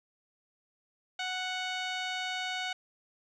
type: tone with low-pass filter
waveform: 15% pulse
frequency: 740 Hz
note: F#5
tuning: in tune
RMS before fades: -35 dBFS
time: 1.19-2.73 s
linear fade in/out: 5 ms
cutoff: 4600 Hz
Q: 3.3
effects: none